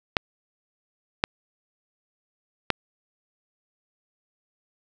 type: clicks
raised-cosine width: 0.3 ms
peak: -3 dBFS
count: 3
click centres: 0.168 / 1.239 / 2.703 s
effects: none